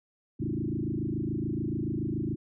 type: tone with frequency modulation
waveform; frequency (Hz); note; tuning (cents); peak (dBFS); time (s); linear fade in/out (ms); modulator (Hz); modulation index
sine; 220; A3; 0; -28; 0.39-2.36; 20; 27; 4.7
effects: none